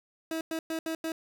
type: tone bursts at uneven times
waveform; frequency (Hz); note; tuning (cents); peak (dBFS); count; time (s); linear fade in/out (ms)
30% pulse; 322.9; E4; -36; -28; 5; 0.31-0.41 / 0.51-0.59 / 0.7-0.79 / 0.86-0.95 / 1.04-1.12; 2
effects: none